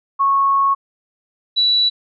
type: tone pair in turn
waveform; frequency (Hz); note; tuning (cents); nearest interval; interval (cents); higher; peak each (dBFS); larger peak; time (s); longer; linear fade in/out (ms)
sine; 1101 / 3939; C#6 / B7; -12 / -5; octave + minor seventh; 2207; second; -12; neither; 0.19-0.75 / 1.56-1.9; first; 20
effects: none